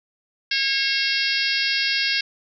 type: harmonic tone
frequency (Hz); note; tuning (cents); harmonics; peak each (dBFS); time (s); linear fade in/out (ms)
544; C#5; -33; 3 / 4 / 5 / 6 / 7 / 8 / 9 / 10; -27 / -27 / -27 / -29 / -30 / -28 / -26 / -31; 0.51-2.21; 5
effects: none